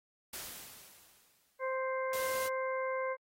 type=noise with exponential decay; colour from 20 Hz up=white; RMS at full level=-41 dBFS; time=0.33-1.76 s; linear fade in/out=5 ms; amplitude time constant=310 ms
type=harmonic tone; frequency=523.3 Hz; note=C5; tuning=in tune; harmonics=1 / 2 / 3 / 4; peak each=-34 / -38 / -44 / -43 dBFS; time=1.59-3.17 s; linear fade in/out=50 ms
type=noise; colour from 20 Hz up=white; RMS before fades=-42 dBFS; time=2.13-2.48 s; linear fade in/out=2 ms
effects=AAC 48 kbps